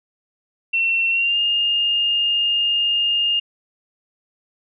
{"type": "tone with pitch glide", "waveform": "sine", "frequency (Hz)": [2709, 2827], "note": ["E7", "F7"], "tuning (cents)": [47, 20], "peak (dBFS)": -16, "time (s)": [0.73, 3.4], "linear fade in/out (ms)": 10, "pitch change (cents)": 73, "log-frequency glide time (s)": [1.1, 1.39], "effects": []}